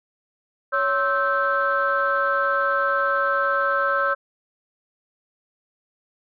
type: tone cluster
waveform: sine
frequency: 559 / 1064 / 1313 / 1551 Hz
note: C#5 / C6 / E6 / G6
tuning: +14 / +29 / -7 / -19 cents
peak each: -24 / -27 / -22 / -23 dBFS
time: 0.72-4.15 s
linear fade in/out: 20 ms
effects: tanh soft clip ceiling -10 dBFS